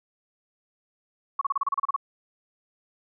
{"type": "tone bursts", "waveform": "sine", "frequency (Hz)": 1112, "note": "C#6", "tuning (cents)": 5, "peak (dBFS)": -21, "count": 11, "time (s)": [1.39, 1.963], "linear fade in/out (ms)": 5, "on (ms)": 23, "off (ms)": 32, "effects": []}